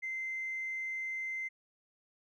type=tone with tanh clipping; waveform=triangle; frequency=2076 Hz; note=C7; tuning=14 cents flat; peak=-35 dBFS; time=0.02-1.49 s; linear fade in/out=20 ms; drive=4 dB; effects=none